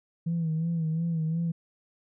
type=tone with vibrato; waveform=sine; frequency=163.4 Hz; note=E3; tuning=15 cents flat; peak=-24 dBFS; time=0.26-1.52 s; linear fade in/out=10 ms; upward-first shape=sine; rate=2.8 Hz; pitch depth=62 cents each way; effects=tanh soft clip ceiling -22 dBFS